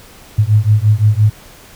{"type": "beating tone pair", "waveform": "sine", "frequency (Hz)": [103.6, 109.4], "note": ["G#2", "A2"], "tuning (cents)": [-4, -9], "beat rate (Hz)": 5.8, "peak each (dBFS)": -11, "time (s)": [0.38, 1.3], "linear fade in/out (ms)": 10, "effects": ["pink hiss -40 dBFS RMS until 1.75 s"]}